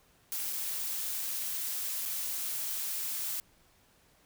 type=noise with dropouts; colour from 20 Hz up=blue; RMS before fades=-35 dBFS; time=0.32-3.4 s; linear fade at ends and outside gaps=0 ms; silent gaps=0.527-0.531 / 2.054-2.058 s; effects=pink hiss -65 dBFS RMS until 4.25 s